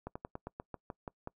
slowing click train, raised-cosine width 1 ms, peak -26 dBFS, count 10, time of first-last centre 0.07-1.274 s, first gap 85 ms, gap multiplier 1.11, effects noise-tail reverb RT60 0.1 s tail -24 dB re dry

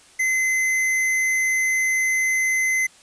square tone, 2051 Hz, C7, 35 cents flat, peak -19 dBFS, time 0.19-2.87 s, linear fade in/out 10 ms, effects white hiss -51 dBFS RMS until 3.02 s + resampled to 22050 Hz

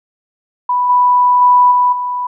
sine tone with level steps, 987.8 Hz, B5, in tune, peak -11 / -7 / -5 / -8 / -16 dBFS, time 0.69-2.27 s, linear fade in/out 5 ms, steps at 0.89 / 1.41 / 1.71 / 1.92 s, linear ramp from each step 10 ms, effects none

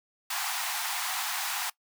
pink high-pass noise, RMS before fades -32 dBFS, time 0.3-1.7 s, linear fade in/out 5 ms, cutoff 720 Hz, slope 96 dB/octave, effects noise-tail reverb RT60 0.1 s tail -21 dB re dry

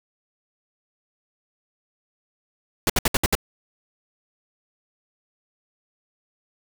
pink noise bursts, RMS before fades -19 dBFS, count 6, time 2.87-3.352 s, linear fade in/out 2 ms, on 27 ms, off 64 ms, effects none

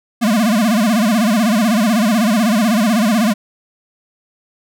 square tone with vibrato, 220 Hz, A3, in tune, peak -12 dBFS, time 0.21-3.34 s, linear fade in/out 20 ms, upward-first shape sine, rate 16 Hz, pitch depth 170 cents each way, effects none

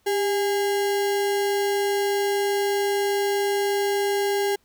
sine tone with sample-and-hold, 399.1 Hz, G4, 31 cents sharp, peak -20 dBFS, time 0.06-4.56 s, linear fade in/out 10 ms, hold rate 1225 Hz, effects pink hiss -65 dBFS RMS until 4.64 s

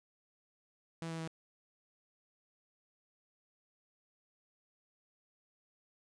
sawtooth tone with pitch steps, 164.81 / 163.39 / 161.98 Hz, E3 / E3 / E3, 0 / -15 / -30 cents, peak -35 dBFS, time 1.02-1.275 s, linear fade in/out 0 ms, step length 85 ms, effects resampled to 22050 Hz

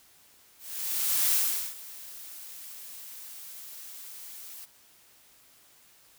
blue noise with ADSR envelope, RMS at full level -24 dBFS, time 0.58-4.66 s, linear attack 730 ms, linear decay 430 ms, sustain -20 dB, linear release 20 ms, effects white hiss -59 dBFS RMS until 6.18 s

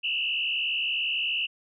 sine tone with frequency modulation, 2794 Hz, F7, in tune, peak -25 dBFS, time 0.03-1.47 s, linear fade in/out 20 ms, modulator 71.6 Hz, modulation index 2.4, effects none

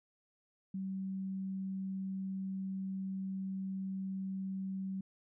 sine tone, 191.4 Hz, G3, 41 cents flat, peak -36 dBFS, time 0.74-5.01 s, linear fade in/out 5 ms, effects none

